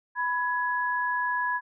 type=tone pair together; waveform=sine; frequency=991 / 1675.8 Hz; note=B5 / G#6; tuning=+6 / +15 cents; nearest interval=major sixth; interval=909 cents; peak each=-27 / -28 dBFS; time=0.15-1.61 s; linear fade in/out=50 ms; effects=none